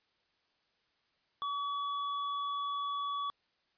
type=tone; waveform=square; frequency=1137 Hz; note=C#6; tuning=44 cents sharp; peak=-34 dBFS; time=1.42-3.3 s; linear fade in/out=0 ms; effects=white hiss -75 dBFS RMS until 3.77 s + resampled to 11025 Hz